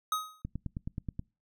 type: tone with exponential decay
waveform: square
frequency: 1260 Hz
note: D#6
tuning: 21 cents sharp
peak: -26 dBFS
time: 0.12-0.42 s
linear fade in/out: 2 ms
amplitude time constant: 64 ms
type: click train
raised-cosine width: 5 ms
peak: -23 dBFS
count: 8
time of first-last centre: 0.45-1.194 s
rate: 9.41 Hz
effects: noise-tail reverb RT60 0.3 s tail -26 dB re dry